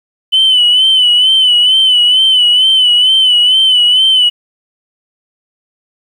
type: tone with vibrato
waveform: sine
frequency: 3014 Hz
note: F#7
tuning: 31 cents sharp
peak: -4 dBFS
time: 0.32-4.3 s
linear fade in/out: 20 ms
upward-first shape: sine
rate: 2.2 Hz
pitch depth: 61 cents each way
effects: tanh soft clip ceiling -2 dBFS + 7-bit